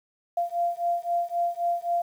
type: beating tone pair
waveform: sine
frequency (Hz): 690 / 693.8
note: F5 / F5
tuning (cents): -21 / -12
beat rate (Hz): 3.8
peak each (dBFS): -27 / -27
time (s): 0.37-2.02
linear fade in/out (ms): 5
effects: 9-bit